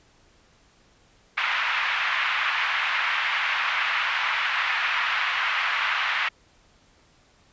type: band-pass noise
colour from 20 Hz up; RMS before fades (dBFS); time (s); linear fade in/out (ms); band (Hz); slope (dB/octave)
white; -25; 1.37-6.29; 10; 1000 to 2600; 24
effects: pink hiss -59 dBFS RMS until 7.52 s + resampled to 16000 Hz